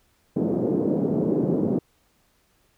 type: band-pass noise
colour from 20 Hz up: white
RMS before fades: -23 dBFS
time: 0.36-1.79 s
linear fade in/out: 5 ms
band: 150 to 420 Hz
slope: 24 dB/octave
effects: pink hiss -65 dBFS RMS until 2.77 s